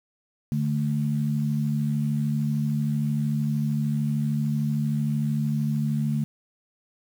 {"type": "tone pair together", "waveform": "sine", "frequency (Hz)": [146.83, 220], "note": ["D3", "A3"], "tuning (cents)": [0, 0], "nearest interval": "perfect fifth", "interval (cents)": 700, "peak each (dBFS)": [-24, -26], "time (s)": [0.52, 6.24], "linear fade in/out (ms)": 0, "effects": ["8-bit"]}